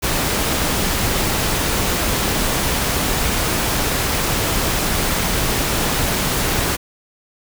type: noise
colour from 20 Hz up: pink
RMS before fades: -19 dBFS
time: 0.02-6.77 s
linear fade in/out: 20 ms
effects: none